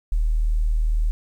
sine tone, 38.98 Hz, D#1, 4 cents sharp, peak -17 dBFS, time 0.12-1.11 s, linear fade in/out 0 ms, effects 9-bit

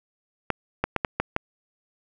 clicks, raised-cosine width 0.5 ms, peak -7 dBFS, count 6, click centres 0.503 / 0.84 / 0.963 / 1.048 / 1.2 / 1.364 s, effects none

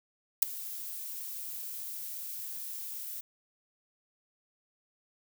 violet noise with ADSR envelope, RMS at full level -17 dBFS, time 0.42-3.21 s, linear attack 7 ms, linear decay 6 ms, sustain -23 dB, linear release 9 ms, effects none

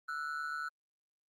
triangle ring-modulated tone, 1400 Hz, F6, 4 cents sharp, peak -31 dBFS, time 0.08-0.69 s, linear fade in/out 10 ms, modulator 74.3 Hz, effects Opus 32 kbps

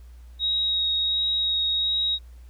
sine tone with vibrato, 3785 Hz, A#7, 26 cents sharp, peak -21 dBFS, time 0.39-2.19 s, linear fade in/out 50 ms, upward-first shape sine, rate 1.4 Hz, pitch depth 10 cents each way, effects added 60 Hz sine -42 dBFS peak until 2.49 s + pink hiss -62 dBFS RMS until 2.49 s

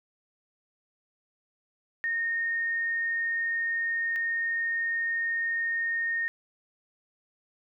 sine tone pair in turn, 1843 / 1843 Hz, A#6 / A#6, -20 / -20 cents, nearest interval unison, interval 0 cents, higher neither, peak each -26 dBFS, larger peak neither, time 2.04-4.16 / 4.16-6.28 s, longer neither, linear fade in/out 0 ms, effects none

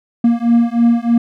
triangle beating tone pair, 233.1 / 236.3 Hz, A#3 / A#3, 0 / +24 cents, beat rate 3.2 Hz, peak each -11 dBFS, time 0.24-1.18 s, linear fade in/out 5 ms, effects none

